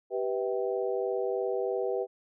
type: harmonic tone with a mistuned harmonic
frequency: 130 Hz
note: C3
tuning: 11 cents flat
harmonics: 3 / 4 / 5 / 6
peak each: -31 / -31 / -36 / -40 dBFS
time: 0.1-2.07 s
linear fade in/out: 50 ms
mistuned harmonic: 4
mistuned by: -92 cents
effects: none